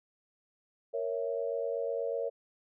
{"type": "chord", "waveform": "sine", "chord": "A# diminished", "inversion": "none", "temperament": "equal", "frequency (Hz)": [466.2, 554.4, 659.3], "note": ["A#4", "C#5", "E5"], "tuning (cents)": [0, 0, 0], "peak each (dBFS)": [-34, -34, -39], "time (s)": [0.93, 2.3], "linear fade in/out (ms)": 20, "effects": []}